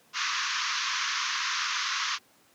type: band-pass noise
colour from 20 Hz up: pink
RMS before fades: -30 dBFS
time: 0.13-2.19 s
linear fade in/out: 50 ms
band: 1000 to 6500 Hz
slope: 96 dB/octave
effects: pink hiss -61 dBFS RMS until 2.54 s + high-pass 200 Hz 12 dB/octave